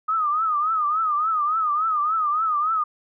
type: tone with vibrato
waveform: sine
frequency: 1245 Hz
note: D#6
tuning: 1 cent sharp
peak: -19 dBFS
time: 0.08-2.84 s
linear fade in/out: 10 ms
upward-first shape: triangle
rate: 3.5 Hz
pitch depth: 130 cents each way
effects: none